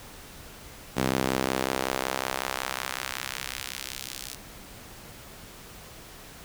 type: tone with high-pass filter sweep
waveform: sawtooth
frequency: 65.41 Hz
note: C2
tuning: in tune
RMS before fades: -31 dBFS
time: 0.96-4.36 s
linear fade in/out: 20 ms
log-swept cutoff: 190 to 4700 Hz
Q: 0.81
effects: pink hiss -46 dBFS RMS until 6.44 s